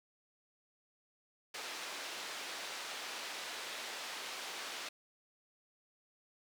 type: band-pass noise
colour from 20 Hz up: white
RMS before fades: -44 dBFS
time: 1.54-4.89 s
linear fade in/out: 5 ms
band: 390 to 4400 Hz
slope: 12 dB/octave
effects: none